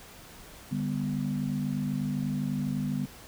sine chord, G major, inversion second, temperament equal with one note detuned, 146.83 / 198.85 / 246.9 Hz, D3 / G3 / B3, 0 / +25 / 0 cents, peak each -32 dBFS, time 0.71-3.06 s, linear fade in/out 10 ms, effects pink hiss -49 dBFS RMS until 3.27 s

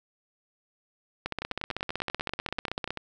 two click trains, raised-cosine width 0.3 ms, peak -14 / -17 dBFS, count 27 / 17, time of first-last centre 1.26-2.906 / 1.42-2.973 s, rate 15.8 / 10.3 Hz, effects none

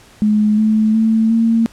sine tone with pitch steps, 211.7 / 216.9 / 222.2 / 227.7 Hz, G#3 / A3 / A3 / A#3, +33 / -25 / +17 / -40 cents, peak -10 dBFS, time 0.22-1.66 s, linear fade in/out 0 ms, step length 360 ms, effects pink hiss -45 dBFS RMS until 1.72 s + low-pass 10000 Hz 12 dB/octave

